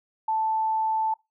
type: tone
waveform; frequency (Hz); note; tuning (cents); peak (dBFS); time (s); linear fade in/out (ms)
sine; 880; A5; 0; -22; 0.28-1.14; 5
effects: noise-tail reverb RT60 0.2 s tail -23 dB re dry